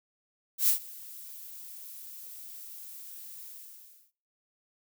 violet noise with ADSR envelope, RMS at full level -22 dBFS, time 0.58-4.12 s, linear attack 97 ms, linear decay 110 ms, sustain -23 dB, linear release 670 ms, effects noise-tail reverb RT60 0.5 s tail -24 dB re dry

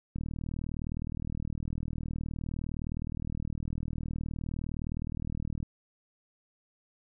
click train, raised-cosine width 5 ms, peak -23 dBFS, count 217, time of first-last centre 0.16-5.628 s, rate 39.5 Hz, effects none

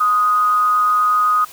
sine tone with frequency modulation, 1244.5 Hz, D#6, in tune, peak -12 dBFS, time 0-1.45 s, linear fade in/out 10 ms, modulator 203 Hz, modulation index 0.25, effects white hiss -40 dBFS RMS until 1.52 s

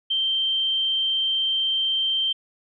sine tone, 3136 Hz, G7, in tune, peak -20 dBFS, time 0.1-2.33 s, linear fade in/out 10 ms, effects none

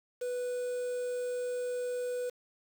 triangle tone with quantisation, 493.9 Hz, B4, in tune, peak -30 dBFS, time 0.21-2.3 s, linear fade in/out 10 ms, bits 8, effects none

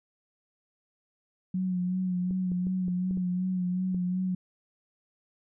sine tone with vibrato, 182.7 Hz, F#3, 22 cents flat, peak -26 dBFS, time 1.54-4.35 s, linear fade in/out 5 ms, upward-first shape sine, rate 2.7 Hz, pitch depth 35 cents each way
clicks, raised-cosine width 3 ms, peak -28 dBFS, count 7, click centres 2.309 / 2.518 / 2.669 / 2.882 / 3.11 / 3.173 / 3.946 s
effects none

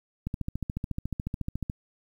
click train, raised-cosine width 5 ms, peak -18 dBFS, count 21, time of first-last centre 0.27-1.699 s, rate 14 Hz, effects 9-bit

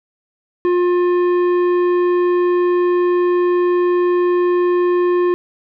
sine tone with tanh clipping, 354.9 Hz, F4, 28 cents sharp, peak -14 dBFS, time 0.65-5.34 s, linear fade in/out 0 ms, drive 11 dB, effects none

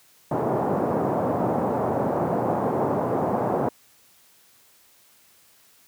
white band-pass noise, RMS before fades -24 dBFS, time 0.31-3.69 s, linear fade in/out 5 ms, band 110 to 820 Hz, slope 24 dB/octave, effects white hiss -57 dBFS RMS until 5.87 s + high-pass 60 Hz 12 dB/octave

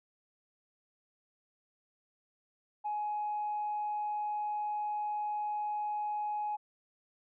sine tone, 839 Hz, G#5, 17 cents sharp, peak -31 dBFS, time 2.84-6.57 s, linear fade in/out 20 ms, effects tanh soft clip ceiling -28 dBFS

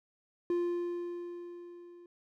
triangle tone with level ramp, 348.7 Hz, F4, 3 cents flat, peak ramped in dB -25 to -49 dBFS, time 0.5-2.06 s, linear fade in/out 2 ms, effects none

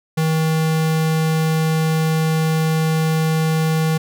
square tone, 159.1 Hz, D#3, 39 cents sharp, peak -16 dBFS, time 0.17-3.98 s, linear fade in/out 10 ms, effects none

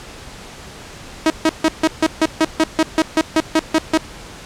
sawtooth tone bursts, 318.2 Hz, D#4, 39 cents sharp, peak -7 dBFS, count 15, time 1.26-3.975 s, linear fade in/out 2 ms, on 41 ms, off 150 ms, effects pink hiss -36 dBFS RMS until 4.45 s + low-pass 8000 Hz 12 dB/octave

